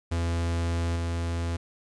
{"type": "tone with level steps", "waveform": "45% pulse", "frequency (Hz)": 84.5, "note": "E2", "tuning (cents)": 43, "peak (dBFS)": [-25, -27], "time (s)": [0.11, 1.57], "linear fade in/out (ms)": 10, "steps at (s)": 0.96, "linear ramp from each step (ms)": 2, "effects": ["resampled to 22050 Hz", "10-bit"]}